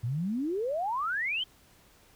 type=exponential sweep; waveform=sine; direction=up; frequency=110 to 3200 Hz; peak=-28 dBFS; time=0.03-1.44 s; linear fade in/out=10 ms; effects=pink hiss -60 dBFS RMS until 2.15 s